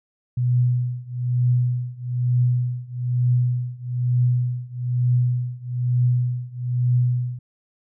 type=tone with tremolo; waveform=sine; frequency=123.47 Hz; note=B2; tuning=in tune; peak=-14 dBFS; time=0.37-7.39 s; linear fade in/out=5 ms; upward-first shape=triangle; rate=1.1 Hz; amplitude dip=95%; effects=none